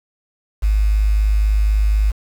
sine tone with quantisation, 52 Hz, G#1, 3 cents sharp, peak -12 dBFS, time 0.62-2.12 s, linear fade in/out 20 ms, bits 6, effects none

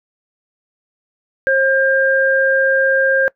sine tone pair together, 535.6 / 1600 Hz, C5 / G6, +40 / +35 cents, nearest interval octave + perfect fifth, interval 1895 cents, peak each -14 dBFS, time 1.47-3.28 s, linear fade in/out 0 ms, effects noise-tail reverb RT60 0.1 s tail -22 dB re dry

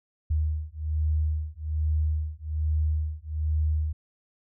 sine beating tone pair, 76.6 / 77.8 Hz, D#2 / D#2, -27 / 0 cents, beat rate 1.2 Hz, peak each -27 dBFS, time 0.3-3.93 s, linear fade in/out 10 ms, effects none

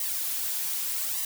blue noise with flanger, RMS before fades -30 dBFS, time 0-1.25 s, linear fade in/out 2 ms, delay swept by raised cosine 1 to 4.8 ms, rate 0.83 Hz, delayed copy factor +0.9, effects none

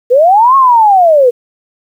sine linear two-way sweep, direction up then down, 466.2 to 1100 to 466.2 Hz, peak -3 dBFS, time 0.1-1.31 s, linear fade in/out 20 ms, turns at 0.56 s, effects 7-bit

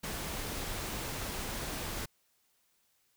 pink noise, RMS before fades -38 dBFS, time 0.03-2.06 s, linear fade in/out 10 ms, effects white hiss -73 dBFS RMS until 3.16 s

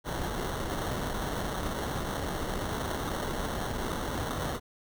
pink noise with sample-and-hold, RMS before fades -33 dBFS, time 0.04-4.6 s, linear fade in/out 50 ms, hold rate 2450 Hz, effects none

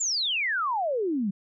sine exponential sweep, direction down, 7459 to 184.4 Hz, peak -24 dBFS, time 0-1.31 s, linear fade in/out 10 ms, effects none

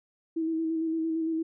sine tone with vibrato, 323.6 Hz, E4, 32 cents flat, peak -26 dBFS, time 0.36-1.43 s, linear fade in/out 10 ms, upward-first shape square, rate 8.8 Hz, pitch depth 20 cents each way, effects none

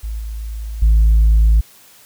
sine tone with level steps, 54.4 Hz, A1, 19 cents flat, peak -21 / -23 / -6 dBFS, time 0.03-1.61 s, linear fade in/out 10 ms, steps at 0.19 / 0.82 s, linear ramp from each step 5 ms, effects tanh soft clip ceiling -6 dBFS + white hiss -46 dBFS RMS until 2.05 s

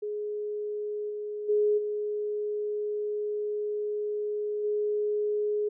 sine tone with level steps, 418.7 Hz, G#4, 14 cents sharp, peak -30 / -32 / -21 / -28 / -25 dBFS, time 0.02-5.69 s, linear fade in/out 10 ms, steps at 1.09 / 1.48 / 1.77 / 4.63 s, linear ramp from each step 20 ms, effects none

